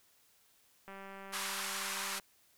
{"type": "click train", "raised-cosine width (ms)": 0.5, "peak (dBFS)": -34, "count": 258, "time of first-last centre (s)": [0.88, 2.198], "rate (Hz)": 195}
{"type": "band-pass noise", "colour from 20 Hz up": "pink", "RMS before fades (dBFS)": -39, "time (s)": [1.32, 2.2], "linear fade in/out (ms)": 20, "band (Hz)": [920, 13000], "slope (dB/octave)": 48}
{"effects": ["white hiss -68 dBFS RMS until 2.57 s"]}